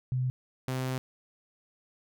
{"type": "tone pair in turn", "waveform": ["sine", "sawtooth"], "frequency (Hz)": [127.6, 129.61], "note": ["C3", "C3"], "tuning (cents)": [-43, -16], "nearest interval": "unison", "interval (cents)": 27, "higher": "second", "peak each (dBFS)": -26, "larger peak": "neither", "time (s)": [[0.12, 0.3], [0.68, 0.98]], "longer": "second", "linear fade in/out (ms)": 0, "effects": []}